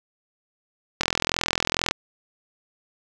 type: click train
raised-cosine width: 0.2 ms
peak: -3 dBFS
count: 39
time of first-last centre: 1.01-1.91 s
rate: 42.2 Hz
effects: none